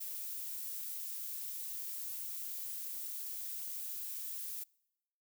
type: noise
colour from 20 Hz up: violet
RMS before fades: -42 dBFS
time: 0-4.64 s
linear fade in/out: 10 ms
effects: noise-tail reverb RT60 0.9 s tail -26 dB re dry